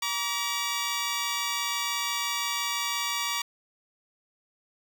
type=tone pair together; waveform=10% pulse; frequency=948.2 / 1151 Hz; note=A#5 / D6; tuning=+29 / -35 cents; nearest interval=minor third; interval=336 cents; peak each=-23 / -21 dBFS; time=0.02-3.42 s; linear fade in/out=5 ms; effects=none